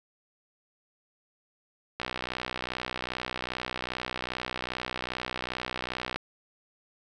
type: click train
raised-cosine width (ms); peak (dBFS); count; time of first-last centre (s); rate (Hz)
0.3; -15; 261; 2-6.16; 62.5
effects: 9-bit